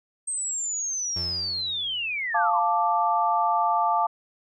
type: linear sweep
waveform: sine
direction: down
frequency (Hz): 8400 to 911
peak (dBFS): -26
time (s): 0.27-2.6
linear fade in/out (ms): 10
type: tone with exponential decay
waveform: 35% pulse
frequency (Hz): 86.8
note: F2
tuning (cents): -10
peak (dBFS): -30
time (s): 1.16-2.45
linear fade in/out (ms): 5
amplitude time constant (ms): 280
type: chord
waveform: sine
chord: D minor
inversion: first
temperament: equal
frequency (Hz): 698.5 / 880 / 1174.7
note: F5 / A5 / D6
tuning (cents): 0 / 0 / 0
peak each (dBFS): -25 / -23 / -25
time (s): 2.34-4.07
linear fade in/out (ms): 10
effects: none